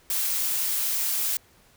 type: noise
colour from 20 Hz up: blue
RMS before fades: -26 dBFS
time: 0.1-1.37 s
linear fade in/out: 2 ms
effects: pink hiss -58 dBFS RMS until 1.76 s